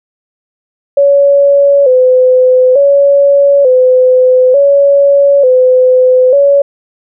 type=tone with vibrato; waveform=sine; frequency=535 Hz; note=C5; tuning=38 cents sharp; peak=-3 dBFS; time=0.97-6.62 s; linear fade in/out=5 ms; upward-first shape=square; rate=0.56 Hz; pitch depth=87 cents each way; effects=none

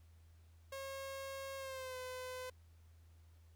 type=tone with pitch glide; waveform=sawtooth; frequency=542 to 508.6 Hz; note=C#5 to C5; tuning=-39 to -49 cents; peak=-40 dBFS; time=0.72-2.5 s; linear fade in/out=5 ms; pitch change=-110 cents; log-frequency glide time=1.57-1.97 s; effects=added 82 Hz sine -60 dBFS peak until 3.55 s + pink hiss -75 dBFS RMS until 3.55 s

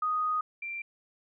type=tone pair in turn; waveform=sine; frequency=1244.5 / 2361 Hz; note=D#6 / D7; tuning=0 / +9 cents; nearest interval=major seventh; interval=1109 cents; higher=second; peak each=-26 / -34 dBFS; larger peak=first; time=0.02-0.41 / 0.62-0.82 s; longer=first; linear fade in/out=5 ms; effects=none

